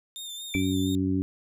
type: tone with vibrato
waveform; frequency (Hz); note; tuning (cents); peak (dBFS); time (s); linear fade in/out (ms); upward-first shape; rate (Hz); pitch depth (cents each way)
sawtooth; 3617; A7; +47; -33; 0.16-0.95; 0; sine; 4.3; 37
type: tone with exponential decay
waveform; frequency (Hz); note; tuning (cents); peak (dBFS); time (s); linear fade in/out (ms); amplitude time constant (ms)
sine; 2329; D7; -15; -25; 0.54-0.74; 2; 43
type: harmonic tone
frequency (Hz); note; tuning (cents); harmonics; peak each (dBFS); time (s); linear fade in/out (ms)
94; F#2; +28; 1 / 2 / 3 / 4; -30 / -30 / -25 / -36; 0.55-1.22; 0
effects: none